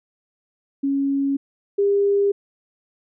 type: tone pair in turn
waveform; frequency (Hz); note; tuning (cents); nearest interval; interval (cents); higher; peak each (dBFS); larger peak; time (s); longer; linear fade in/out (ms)
sine; 276.7 / 401.7; C#4 / G4; -3 / +42; tritone; 645; second; -18 / -15; second; 0.83-1.37 / 1.78-2.32; neither; 10
effects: none